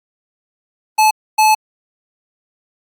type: tone bursts at uneven times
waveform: square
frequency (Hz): 864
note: A5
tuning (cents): -32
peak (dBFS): -9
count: 2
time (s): 0.98-1.11 / 1.38-1.55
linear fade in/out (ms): 10
effects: AAC 64 kbps